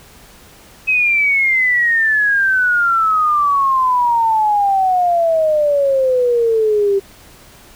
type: exponential sweep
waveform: sine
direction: down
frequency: 2561 to 390 Hz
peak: -11 dBFS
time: 0.87-7 s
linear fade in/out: 20 ms
effects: pink hiss -43 dBFS RMS until 7.75 s